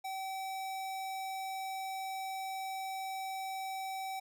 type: tone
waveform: square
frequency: 767 Hz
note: G5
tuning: 38 cents flat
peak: -38 dBFS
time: 0.04-4.2 s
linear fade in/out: 10 ms
effects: none